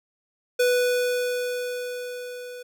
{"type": "tone with level ramp", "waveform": "square", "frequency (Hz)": 493.9, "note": "B4", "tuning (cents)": 0, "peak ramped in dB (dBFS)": [-18, -37], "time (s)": [0.59, 2.63], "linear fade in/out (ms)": 10, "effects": []}